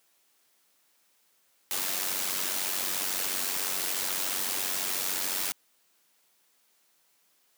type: noise with amplitude modulation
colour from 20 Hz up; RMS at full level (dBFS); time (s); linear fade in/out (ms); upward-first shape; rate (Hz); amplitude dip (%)
white; -28; 1.71-5.52; 0; sine; 94; 60
effects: white hiss -68 dBFS RMS until 7.57 s + high-pass 200 Hz 12 dB/octave